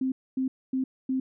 sine tone bursts, 261.6 Hz, C4, in tune, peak -24 dBFS, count 4, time 0.01-1.2 s, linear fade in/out 5 ms, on 110 ms, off 250 ms, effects none

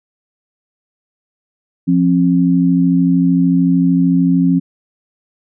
sine tone pair together, 174.61 / 267.9 Hz, F3 / C4, 0 / +41 cents, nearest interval perfect fifth, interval 741 cents, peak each -12 dBFS, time 1.87-4.6 s, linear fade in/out 20 ms, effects none

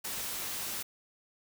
white noise, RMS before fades -37 dBFS, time 0.04-0.83 s, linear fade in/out 10 ms, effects none

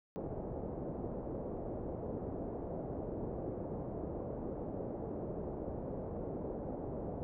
white low-pass noise, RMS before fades -41 dBFS, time 0.16-7.23 s, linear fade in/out 0 ms, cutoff 590 Hz, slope 24 dB/octave, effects none

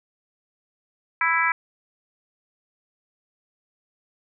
harmonic tone, 330.4 Hz, E4, 4 cents sharp, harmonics 3 / 4 / 5 / 6 / 7, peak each -25 / -25 / -25 / -25 / -25 dBFS, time 1.21-1.52 s, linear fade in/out 2 ms, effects none

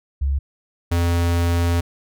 sine / square tone pair in turn, 69 / 85.76 Hz, C#2 / F2, -7 / -31 cents, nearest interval major third, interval 376 cents, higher second, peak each -17 dBFS, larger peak neither, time 0.21-0.39 / 0.91-1.81 s, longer second, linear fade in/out 10 ms, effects none

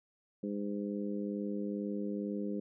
harmonic tone, 102.2 Hz, G#2, 27 cents flat, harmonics 2 / 3 / 4 / 5, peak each -36 / -40 / -42 / -44 dBFS, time 0.43-2.6 s, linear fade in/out 5 ms, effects none

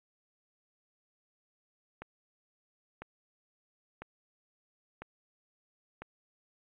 click train, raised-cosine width 0.5 ms, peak -27 dBFS, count 5, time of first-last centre 2.02-6.02 s, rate 1 Hz, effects resampled to 8000 Hz

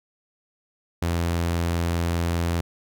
sawtooth tone, 85 Hz, F2, 46 cents flat, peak -18 dBFS, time 1.02-2.61 s, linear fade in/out 5 ms, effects none

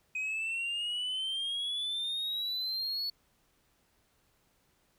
sine exponential sweep, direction up, 2508 to 4435 Hz, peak -29 dBFS, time 0.15-3.1 s, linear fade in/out 5 ms, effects tanh soft clip ceiling -31 dBFS + pink hiss -71 dBFS RMS until 4.98 s

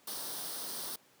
white noise with comb filter, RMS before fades -40 dBFS, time 0.07-0.96 s, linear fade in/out 5 ms, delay 0.21 ms, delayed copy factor +0.65, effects pink hiss -64 dBFS RMS until 1.2 s + high-pass 200 Hz 12 dB/octave

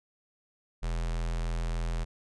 square tone with notch filter, 41.71 Hz, E1, 21 cents sharp, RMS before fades -31 dBFS, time 0.82-2.05 s, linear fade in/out 20 ms, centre 280 Hz, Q 1.8, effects resampled to 22050 Hz

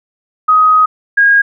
sine tone pair in turn, 1257 / 1632.7 Hz, D#6 / G#6, +17 / -30 cents, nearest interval perfect fourth, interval 453 cents, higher second, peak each -5 dBFS, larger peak neither, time 0.48-0.86 / 1.17-1.42 s, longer first, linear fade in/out 10 ms, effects none

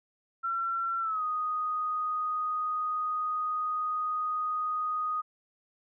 sine tone with pitch glide, 1356 to 1243.5 Hz, E6 to D#6, +49 to -1 cents, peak -28 dBFS, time 0.43-5.22 s, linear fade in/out 20 ms, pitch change -150 cents, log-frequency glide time 1-1.23 s, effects none

